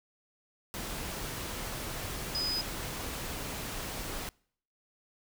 sine tone in noise, 5000 Hz, D#8, 8 cents sharp, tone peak -30 dBFS, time 2.35-2.61 s, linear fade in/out 0 ms, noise pink, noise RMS -38 dBFS, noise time 0.74-4.29 s, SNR +5 dB, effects noise-tail reverb RT60 0.6 s tail -26 dB re dry

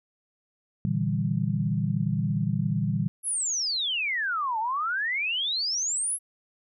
sine chord, E half-diminished seventh, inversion second, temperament equal with one note detuned, 116.54 / 146.83 / 163.96 / 196 Hz, Bb2 / D3 / E3 / G3, 0 / 0 / -9 / 0 cents, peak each -29 dBFS, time 0.85-3.08 s, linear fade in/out 0 ms
sine exponential two-way sweep, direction down then up, 11350 to 853 to 11350 Hz, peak -25 dBFS, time 3.23-6.19 s, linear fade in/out 50 ms, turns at 4.59 s
effects none

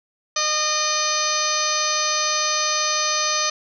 harmonic tone, 611 Hz, D#5, 32 cents flat, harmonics 1 / 2 / 3 / 4 / 5 / 6 / 7 / 8 / 9 / 10, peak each -30 / -25 / -31 / -30 / -33 / -31 / -28 / -28 / -35 / -24 dBFS, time 0.36-3.5 s, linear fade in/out 5 ms, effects none

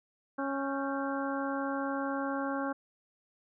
harmonic tone with a mistuned harmonic, 275.4 Hz, C#4, 11 cents flat, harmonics 1 / 2 / 3 / 4 / 5 / 6, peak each -34 / -37 / -39 / -40 / -41 / -42 dBFS, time 0.38-2.73 s, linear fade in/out 10 ms, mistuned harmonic 6, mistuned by -93 cents, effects none

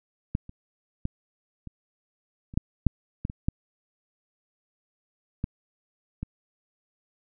clicks, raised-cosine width 5 ms, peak -13 / -29 / -15 / -26 / -29 / -9 / -6 / -16 / -24 / -11 / -15 / -19 dBFS, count 12, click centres 0.351 / 0.494 / 1.054 / 1.673 / 2.539 / 2.575 / 2.867 / 3.251 / 3.299 / 3.485 / 5.441 / 6.23 s, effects none

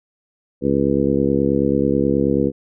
harmonic tone, 69.3 Hz, C#2, in tune, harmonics 1 / 2 / 3 / 4 / 5 / 6 / 7, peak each -30 / -25 / -21 / -20 / -22 / -23 / -22 dBFS, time 0.61-2.52 s, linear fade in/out 50 ms, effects none

